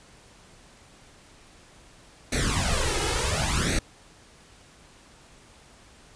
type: noise with flanger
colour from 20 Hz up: pink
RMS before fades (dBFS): -25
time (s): 2.32-3.79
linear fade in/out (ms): 5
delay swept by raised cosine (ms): 0.48 to 2.38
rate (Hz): 0.7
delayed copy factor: +0.8
effects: pink hiss -53 dBFS RMS until 6.15 s + resampled to 22050 Hz